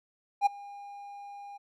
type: tone with ADSR envelope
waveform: triangle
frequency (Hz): 808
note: G#5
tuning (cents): -48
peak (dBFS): -16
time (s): 0.41-1.58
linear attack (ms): 52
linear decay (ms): 12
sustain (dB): -24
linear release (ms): 16
effects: none